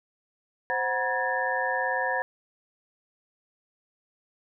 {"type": "tone cluster", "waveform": "sine", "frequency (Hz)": [522, 740, 959, 1671, 1789], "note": ["C5", "F#5", "A#5", "G#6", "A6"], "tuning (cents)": [-4, 0, 49, 10, 28], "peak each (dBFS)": -31, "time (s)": [0.7, 2.22], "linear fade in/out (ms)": 0, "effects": []}